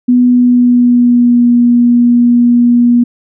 sine tone with pitch glide, 246.9 to 240.4 Hz, B3 to B3, 0 to -46 cents, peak -4 dBFS, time 0.08-3.04 s, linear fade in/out 10 ms, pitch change -46 cents, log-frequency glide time 0.24-1.48 s, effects none

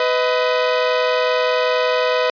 sawtooth tone pair together, 500 / 630.6 Hz, B4 / D#5, +21 / +23 cents, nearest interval major third, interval 402 cents, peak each -13 / -16 dBFS, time 0-2.3 s, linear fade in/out 2 ms, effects resampled to 11025 Hz

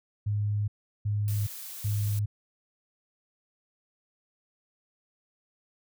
sine tone bursts, 103.83 Hz, G#2, in tune, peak -25 dBFS, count 3, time 0.26-2.26 s, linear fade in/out 10 ms, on 420 ms, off 370 ms
blue noise, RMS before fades -41 dBFS, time 1.28-2.19 s, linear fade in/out 0 ms
effects none

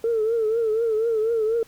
sine tone with vibrato, 447.8 Hz, A4, 30 cents sharp, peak -18 dBFS, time 0.04-1.63 s, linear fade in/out 2 ms, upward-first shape triangle, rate 4.1 Hz, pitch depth 94 cents each way, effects tanh soft clip ceiling -15 dBFS + pink hiss -53 dBFS RMS until 1.67 s

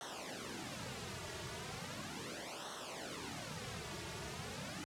pink noise with flanger, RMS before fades -45 dBFS, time 0.01-4.84 s, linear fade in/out 0 ms, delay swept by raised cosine 0.41 to 3.91 ms, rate 0.37 Hz, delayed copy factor -0.85, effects high-pass 80 Hz 12 dB/octave + low-pass 8000 Hz 12 dB/octave

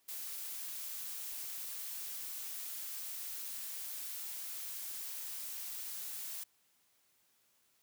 blue noise, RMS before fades -43 dBFS, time 0.08-6.44 s, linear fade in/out 10 ms, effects white hiss -73 dBFS RMS until 7.82 s + high-pass 60 Hz 12 dB/octave

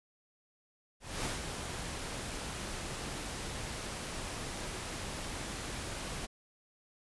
pink noise with ADSR envelope, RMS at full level -35 dBFS, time 1-6.27 s, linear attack 250 ms, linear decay 150 ms, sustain -5 dB, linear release 23 ms, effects resampled to 24000 Hz

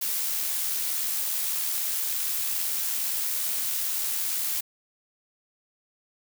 blue noise with amplitude modulation, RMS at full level -27 dBFS, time 0.01-4.61 s, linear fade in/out 10 ms, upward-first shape sine, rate 77.6 Hz, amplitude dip 25%, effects none

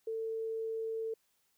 sine tone, 447.3 Hz, A4, 28 cents sharp, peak -34 dBFS, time 0.07-1.14 s, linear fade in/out 5 ms, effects white hiss -75 dBFS RMS until 1.57 s

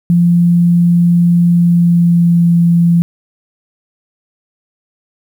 sine tone with pitch glide, 172.8 to 170.52 Hz, F3 to F3, -18 to -41 cents, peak -6 dBFS, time 0.1-3.02 s, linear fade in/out 0 ms, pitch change -23 cents, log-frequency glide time 1.51-2.58 s, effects 7-bit

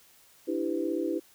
sine chord, E minor seventh, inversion third, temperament equal with one note detuned, 293.7 / 329.6 / 392 / 503.4 Hz, D4 / E4 / G4 / B4, 0 / 0 / 0 / +33 cents, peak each -34 / -30 / -34 / -35 dBFS, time 0.47-1.2 s, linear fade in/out 20 ms, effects white hiss -59 dBFS RMS until 1.34 s

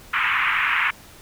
white band-pass noise, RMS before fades -21 dBFS, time 0.13-0.91 s, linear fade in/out 10 ms, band 1000 to 2600 Hz, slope 48 dB/octave, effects pink hiss -46 dBFS RMS until 1.21 s

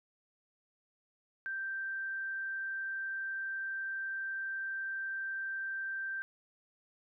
sine tone, 1568 Hz, G6, in tune, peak -35 dBFS, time 1.46-6.22 s, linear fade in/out 0 ms, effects none

